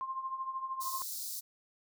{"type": "tone with tremolo", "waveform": "sine", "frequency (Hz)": 1056, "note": "C6", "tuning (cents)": 16, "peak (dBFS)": -32, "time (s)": [0.01, 1.02], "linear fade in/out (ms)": 0, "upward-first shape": "triangle", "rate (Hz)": 13, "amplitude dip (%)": 75}
{"type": "high-pass noise", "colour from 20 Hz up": "white", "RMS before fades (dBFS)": -40, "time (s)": [0.8, 1.41], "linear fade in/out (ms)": 20, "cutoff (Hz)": 4100, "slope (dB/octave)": 48}
{"effects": []}